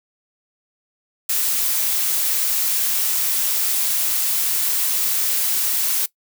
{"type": "noise", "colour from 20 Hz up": "blue", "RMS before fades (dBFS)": -20, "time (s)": [1.29, 6.06], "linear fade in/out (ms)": 5, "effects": ["noise-tail reverb RT60 0.1 s tail -20 dB re dry"]}